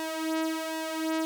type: tone with flanger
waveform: sawtooth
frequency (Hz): 319.7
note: D#4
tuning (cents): +47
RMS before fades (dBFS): -31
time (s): 0-1.25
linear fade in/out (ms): 0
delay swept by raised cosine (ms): 1.1 to 3.1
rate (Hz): 1.3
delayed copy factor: +0.65
effects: none